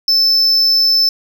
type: tone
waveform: triangle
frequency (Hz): 5274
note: E8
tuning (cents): 0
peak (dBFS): -8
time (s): 0.08-1.09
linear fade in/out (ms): 2
effects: none